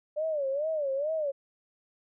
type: tone with vibrato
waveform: sine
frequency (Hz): 586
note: D5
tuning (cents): -4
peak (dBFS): -27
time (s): 0.16-1.32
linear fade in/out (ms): 20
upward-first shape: sine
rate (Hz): 2.3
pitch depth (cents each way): 160
effects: none